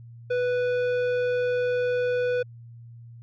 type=tone with tanh clipping; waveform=sine; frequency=493.9 Hz; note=B4; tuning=in tune; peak=-24 dBFS; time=0.3-2.43 s; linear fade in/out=10 ms; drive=12 dB; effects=added 117 Hz sine -42 dBFS peak until 3.22 s